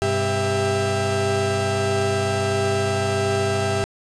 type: tone cluster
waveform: 35% pulse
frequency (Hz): 98.8 / 126.8 / 396.7 / 658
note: G2 / B2 / G4 / E5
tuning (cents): +14 / +46 / +21 / -3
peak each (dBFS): -23 / -29 / -21 / -24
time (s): 0.02-3.84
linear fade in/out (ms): 0
effects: resampled to 22050 Hz + 9-bit